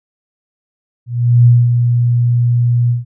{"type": "tone with ADSR envelope", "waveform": "sine", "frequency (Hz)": 120.4, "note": "B2", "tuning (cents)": -44, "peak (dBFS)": -3, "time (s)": [1.06, 3.05], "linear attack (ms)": 400, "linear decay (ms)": 220, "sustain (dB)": -6, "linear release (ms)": 150, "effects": []}